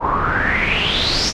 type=noise with low-pass filter sweep; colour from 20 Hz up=pink; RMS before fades=-18 dBFS; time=0-1.33 s; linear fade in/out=50 ms; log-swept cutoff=950 to 5800 Hz; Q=7.6; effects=none